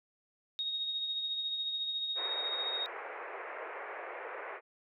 sine tone with tremolo, 3745 Hz, A#7, 7 cents sharp, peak -31 dBFS, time 0.59-2.86 s, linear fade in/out 0 ms, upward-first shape triangle, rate 14 Hz, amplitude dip 45%
pink band-pass noise, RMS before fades -43 dBFS, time 2.15-4.61 s, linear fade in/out 50 ms, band 400 to 2300 Hz, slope 48 dB/octave
effects none

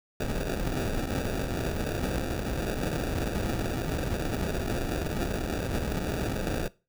pink noise with sample-and-hold, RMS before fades -30 dBFS, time 0.2-6.68 s, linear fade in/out 5 ms, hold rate 1050 Hz, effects noise-tail reverb RT60 0.3 s tail -20 dB re dry

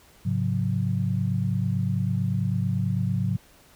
sine tone cluster, 105.1 / 134.1 / 180.8 Hz, G#2 / C3 / F#3, +21 / +43 / -40 cents, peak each -26 / -27 / -27 dBFS, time 0.25-3.37 s, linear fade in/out 10 ms, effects pink hiss -55 dBFS RMS until 3.75 s

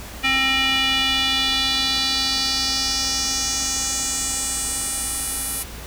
square tone with band-pass filter sweep, 266.2 Hz, C4, 30 cents sharp, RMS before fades -22 dBFS, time 0.23-5.64 s, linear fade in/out 20 ms, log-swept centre 2500 to 11000 Hz, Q 3.2, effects added 58 Hz sine -37 dBFS peak until 5.86 s + pink hiss -37 dBFS RMS until 5.86 s

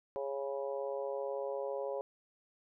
harmonic tone with a mistuned harmonic, 138 Hz, C#3, 7 cents flat, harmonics 3 / 4 / 5 / 6 / 7, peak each -40 / -37 / -47 / -48 / -48 dBFS, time 0.16-2.01 s, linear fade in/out 0 ms, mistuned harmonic 7, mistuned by +22 cents, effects none

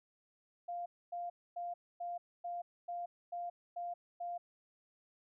sine tone bursts, 698.5 Hz, F5, in tune, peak -38 dBFS, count 9, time 0.68-4.38 s, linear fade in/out 10 ms, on 180 ms, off 260 ms, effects none

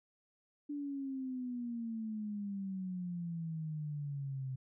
sine exponential sweep, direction down, 293.3 to 129.6 Hz, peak -37 dBFS, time 0.69-4.56 s, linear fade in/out 10 ms, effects none

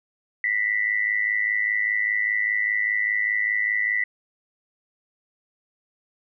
sine tone with amplitude modulation, 1975.5 Hz, B6, in tune, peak -17 dBFS, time 0.44-4.04 s, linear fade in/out 2 ms, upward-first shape sine, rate 105 Hz, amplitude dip 75%, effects none

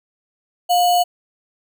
sine tone with sample-and-hold, 709 Hz, F5, 26 cents sharp, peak -12 dBFS, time 0.69-1.04 s, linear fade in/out 20 ms, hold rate 3675 Hz, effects none

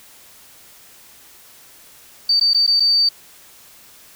sine tone with dropouts, 4605 Hz, D8, 35 cents flat, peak -12 dBFS, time 2.29-3.09 s, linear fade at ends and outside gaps 5 ms, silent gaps 2.398-2.41 / 2.535-2.545 / 2.666-2.675 / 2.798-2.803 s, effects white hiss -46 dBFS RMS until 4.15 s

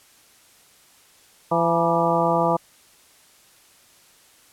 harmonic tone with a mistuned harmonic, 168.7 Hz, E3, 40 cents sharp, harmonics 1 / 2 / 3 / 4 / 5 / 6 / 7, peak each -26 / -27 / -24 / -23 / -25 / -25 / -26 dBFS, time 1.51-2.57 s, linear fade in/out 10 ms, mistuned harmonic 6, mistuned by -74 cents, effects white hiss -54 dBFS RMS until 4.52 s + low-pass 12000 Hz 12 dB/octave

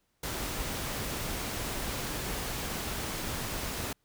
pink noise, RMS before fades -35 dBFS, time 0.23-3.93 s, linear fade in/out 5 ms, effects pink hiss -75 dBFS RMS until 4.04 s

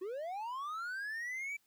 triangle linear sweep, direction up, 350 to 2327 Hz, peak -36 dBFS, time 0.01-1.57 s, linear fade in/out 10 ms, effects white hiss -74 dBFS RMS until 1.66 s

